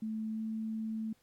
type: tone with pitch glide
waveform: sine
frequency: 219 to 220.5 Hz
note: A3 to A3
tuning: -8 to +4 cents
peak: -34 dBFS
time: 0.02-1.13 s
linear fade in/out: 5 ms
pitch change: +12 cents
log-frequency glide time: 0.32-0.4 s
effects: pink hiss -71 dBFS RMS until 1.22 s + AAC 64 kbps